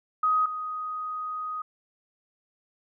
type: tone pair in turn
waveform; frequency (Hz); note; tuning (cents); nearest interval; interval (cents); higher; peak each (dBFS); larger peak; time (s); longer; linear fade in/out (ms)
sine; 1256 / 1249.6; D#6 / D#6; +16 / +7; unison; 9; first; -20 / -30; first; 0.23-0.46 / 0.46-1.62; second; 5
effects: none